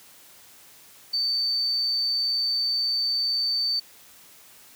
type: tone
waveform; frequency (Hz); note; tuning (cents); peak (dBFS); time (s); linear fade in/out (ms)
sine; 4561; C#8; +49; -22; 1.13-3.8; 10
effects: white hiss -51 dBFS RMS until 4.75 s + high-pass 60 Hz 12 dB/octave